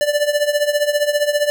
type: tone with tremolo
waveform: square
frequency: 587.3 Hz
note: D5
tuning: in tune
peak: -12 dBFS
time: 0.01-1.5 s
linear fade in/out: 0 ms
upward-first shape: triangle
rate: 15 Hz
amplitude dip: 85%
effects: none